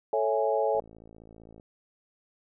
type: chord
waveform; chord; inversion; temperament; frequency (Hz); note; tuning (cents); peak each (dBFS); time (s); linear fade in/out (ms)
sine; A major seventh; none; equal; 440 / 554.4 / 659.3 / 830.6; A4 / C#5 / E5 / G#5; 0 / 0 / 0 / 0; -28 / -28 / -30 / -30; 0.13-0.8; 2
type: click train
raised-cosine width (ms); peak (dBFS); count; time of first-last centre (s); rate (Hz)
2; -37; 48; 0.75-1.598; 55.4
effects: none